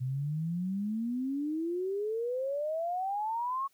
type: exponential sweep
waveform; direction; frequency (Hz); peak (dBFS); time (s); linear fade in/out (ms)
sine; up; 124.9 to 1113; -30; 0-3.68; 20
effects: white hiss -70 dBFS RMS until 3.73 s